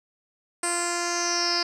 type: tone with low-pass filter sweep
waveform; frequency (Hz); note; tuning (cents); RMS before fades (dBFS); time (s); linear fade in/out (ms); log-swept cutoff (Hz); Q
10% pulse; 346.8; F4; -12; -26; 0.63-1.63; 5; 8700 to 4900; 9.7
effects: none